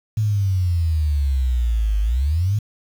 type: exponential two-way sweep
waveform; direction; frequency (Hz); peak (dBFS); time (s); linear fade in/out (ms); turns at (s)
sine; down then up; 110 to 50.6 to 110; -16; 0.17-2.59; 5; 2
effects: 7-bit